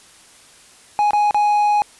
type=tone with dropouts; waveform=triangle; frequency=832 Hz; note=G#5; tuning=3 cents sharp; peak=-11 dBFS; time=0.99-1.82 s; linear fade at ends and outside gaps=0 ms; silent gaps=1.108-1.133 / 1.309-1.345 s; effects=white hiss -47 dBFS RMS until 1.99 s + resampled to 24000 Hz